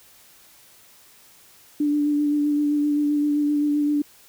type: tone with vibrato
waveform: sine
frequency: 293.7 Hz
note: D4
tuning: in tune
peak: -18 dBFS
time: 1.8-4.02 s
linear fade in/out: 5 ms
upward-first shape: sine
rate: 7.7 Hz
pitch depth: 18 cents each way
effects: white hiss -52 dBFS RMS until 4.28 s